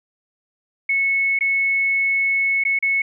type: tone with dropouts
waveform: sine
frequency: 2200 Hz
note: C#7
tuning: 14 cents flat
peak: -16 dBFS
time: 0.89-3.02 s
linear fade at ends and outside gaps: 5 ms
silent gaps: 1.39-1.408 / 2.638-2.65 / 2.789-2.825 s
effects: none